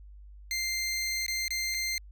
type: tone with dropouts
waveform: 20% pulse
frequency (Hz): 2093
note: C7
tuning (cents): 0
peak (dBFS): -24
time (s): 0.51-1.98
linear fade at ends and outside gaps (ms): 1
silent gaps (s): 1.264-1.281 / 1.481-1.506 / 1.742-1.745
effects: added 50 Hz sine -46 dBFS peak until 2.11 s

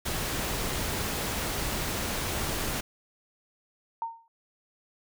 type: noise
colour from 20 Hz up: pink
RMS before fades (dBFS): -31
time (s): 0.05-2.81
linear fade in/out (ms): 10
type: tone with exponential decay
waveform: sine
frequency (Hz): 916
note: A#5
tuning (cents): -31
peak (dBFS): -26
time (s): 4.02-4.28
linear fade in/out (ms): 1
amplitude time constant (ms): 56
effects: none

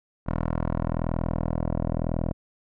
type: tone with low-pass filter sweep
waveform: 10% pulse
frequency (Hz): 40.96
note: E1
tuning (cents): -10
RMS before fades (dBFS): -27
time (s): 0.26-2.33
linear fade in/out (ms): 20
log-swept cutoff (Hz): 1200 to 630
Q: 1.3
effects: none

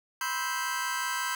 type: chord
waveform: sawtooth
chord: C major seventh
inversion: third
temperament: just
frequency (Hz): 981.1 / 1046.5 / 1308.1 / 1569.8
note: B5 / C6 / E6 / G6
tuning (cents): -12 / 0 / -14 / +2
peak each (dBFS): -31 / -32 / -33 / -29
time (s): 0.21-1.35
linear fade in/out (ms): 2
effects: none

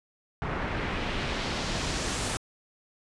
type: noise with low-pass filter sweep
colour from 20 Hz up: pink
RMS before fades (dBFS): -31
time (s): 0.42-2.37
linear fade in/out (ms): 0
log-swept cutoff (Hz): 1600 to 9800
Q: 1.2
effects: resampled to 24000 Hz

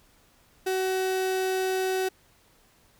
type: tone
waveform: 35% pulse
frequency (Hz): 376.3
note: F#4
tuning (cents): +29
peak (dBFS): -23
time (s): 0.66-2.09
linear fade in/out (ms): 10
effects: pink hiss -61 dBFS RMS until 2.99 s

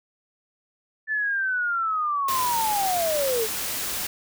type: linear sweep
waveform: sine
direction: down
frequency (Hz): 1760 to 420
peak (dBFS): -22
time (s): 1.07-3.48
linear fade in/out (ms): 50
type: noise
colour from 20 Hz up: white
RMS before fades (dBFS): -29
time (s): 2.28-4.07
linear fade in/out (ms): 5
effects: none

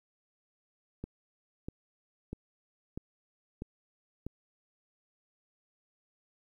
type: click train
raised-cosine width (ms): 3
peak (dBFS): -25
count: 6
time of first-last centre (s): 1.04-4.266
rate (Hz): 1.55
effects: 11-bit

